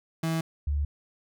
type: tone pair in turn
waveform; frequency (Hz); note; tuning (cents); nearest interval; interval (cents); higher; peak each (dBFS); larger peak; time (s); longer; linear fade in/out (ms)
35% pulse / sine; 162.7 / 72.47; E3 / D2; -22 / -22; octave + major second; 1400; first; -24; neither; 0.23-0.41 / 0.67-0.85; neither; 5
effects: none